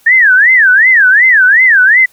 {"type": "tone with vibrato", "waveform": "sine", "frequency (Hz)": 1754, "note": "A6", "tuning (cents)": -6, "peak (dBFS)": -3, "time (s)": [0.06, 2.06], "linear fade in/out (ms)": 10, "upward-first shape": "sine", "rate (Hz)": 2.7, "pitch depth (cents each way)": 290, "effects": ["white hiss -48 dBFS RMS until 2.12 s"]}